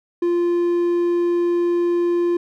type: tone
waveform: triangle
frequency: 347.3 Hz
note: F4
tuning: 10 cents flat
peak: -14 dBFS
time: 0.22-2.37 s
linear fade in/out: 5 ms
effects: none